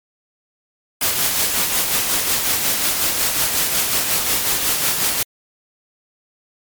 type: noise with tremolo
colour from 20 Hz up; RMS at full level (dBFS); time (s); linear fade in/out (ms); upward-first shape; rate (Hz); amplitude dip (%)
white; -17; 1.01-5.23; 5; sine; 5.5; 40
effects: MP3 96 kbps